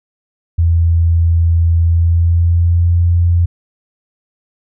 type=tone with pitch glide; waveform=sine; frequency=83.7 to 86.25 Hz; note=E2 to F2; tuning=+27 to -21 cents; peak=-8 dBFS; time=0.58-3.46 s; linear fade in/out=10 ms; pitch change=+52 cents; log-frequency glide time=1.81-2.96 s; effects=none